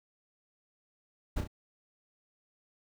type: noise with echo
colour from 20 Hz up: brown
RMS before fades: -30 dBFS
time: 1.36-1.41 s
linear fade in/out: 10 ms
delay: 33 ms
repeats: 2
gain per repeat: -6 dB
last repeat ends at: 1.476 s
effects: none